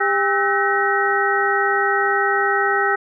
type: tone cluster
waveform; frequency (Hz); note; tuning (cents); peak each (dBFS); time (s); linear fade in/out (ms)
sine; 398.9 / 802 / 1302 / 1520 / 1895; G4 / G5 / E6 / F#6 / A#6; +30 / +39 / -22 / +46 / +28; -22; 0-2.96; 10
effects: none